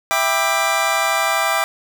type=chord; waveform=25% pulse; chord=E minor seventh; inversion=none; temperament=just; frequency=659.3 / 791.1 / 988.9 / 1186.7 Hz; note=E5 / G5 / B5 / D6; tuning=0 / +16 / +2 / +18 cents; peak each=-18 / -18 / -22 / -17 dBFS; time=0.11-1.64 s; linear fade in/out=0 ms; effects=none